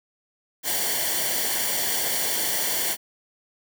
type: noise with comb filter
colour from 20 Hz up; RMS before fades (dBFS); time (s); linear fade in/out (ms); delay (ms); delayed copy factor
white; -25; 0.63-2.97; 50; 0.78; -0.7
effects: none